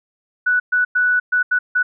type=tone bursts at uneven times; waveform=sine; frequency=1480 Hz; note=F#6; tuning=in tune; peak=-13 dBFS; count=6; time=0.46-0.6 / 0.72-0.85 / 0.95-1.2 / 1.32-1.43 / 1.51-1.59 / 1.75-1.83 s; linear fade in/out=10 ms; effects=none